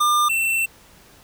square tone pair in turn, 1200 / 2688 Hz, D6 / E7, +37 / +33 cents, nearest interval octave + major second, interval 1396 cents, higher second, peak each -16 / -19 dBFS, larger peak first, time 0-0.29 / 0.29-0.66 s, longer second, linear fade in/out 10 ms, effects pink hiss -50 dBFS RMS until 1.23 s

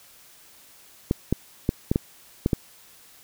clicks, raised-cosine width 3 ms, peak -7 dBFS, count 7, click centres 1.111 / 1.326 / 1.691 / 1.915 / 1.959 / 2.461 / 2.532 s, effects white hiss -52 dBFS RMS until 3.23 s

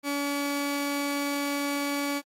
sawtooth tone pair together, 284.5 / 1138 Hz, C#4 / C#6, +45 / +45 cents, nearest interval 2 octaves, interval 2400 cents, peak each -24 / -28 dBFS, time 0.03-2.22 s, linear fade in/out 50 ms, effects AAC 48 kbps

